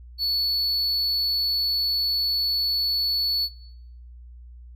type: tone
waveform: triangle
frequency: 4430 Hz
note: C#8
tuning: 2 cents flat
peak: -20 dBFS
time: 0.18-3.49 s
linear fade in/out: 50 ms
effects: noise-tail reverb RT60 0.7 s tail -17 dB re dry + added 60 Hz sine -41 dBFS peak until 4.75 s